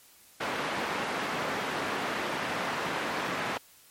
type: band-pass noise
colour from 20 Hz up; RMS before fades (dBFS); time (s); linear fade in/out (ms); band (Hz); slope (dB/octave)
white; -32; 0.4-3.58; 10; 160 to 1700; 12
effects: white hiss -57 dBFS RMS until 3.9 s + MP3 64 kbps